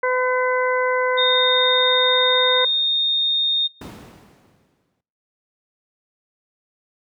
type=harmonic tone; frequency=506 Hz; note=B4; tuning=42 cents sharp; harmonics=1 / 2 / 3 / 4; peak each=-20 / -23 / -25 / -26 dBFS; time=0.03-2.65 s; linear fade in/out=5 ms
type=tone; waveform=sine; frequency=3677 Hz; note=A#7; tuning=24 cents flat; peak=-17 dBFS; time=1.17-3.68 s; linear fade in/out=20 ms
type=noise with exponential decay; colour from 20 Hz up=brown; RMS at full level=-27 dBFS; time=3.81-5.01 s; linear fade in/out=5 ms; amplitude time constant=260 ms
effects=noise-tail reverb RT60 0.8 s tail -24 dB re dry + high-pass 150 Hz 12 dB/octave